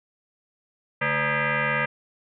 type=tone with frequency modulation; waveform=sine; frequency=219.6 Hz; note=A3; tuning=3 cents flat; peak=-21 dBFS; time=1.01-1.86 s; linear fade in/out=10 ms; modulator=362 Hz; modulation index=6.1; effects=none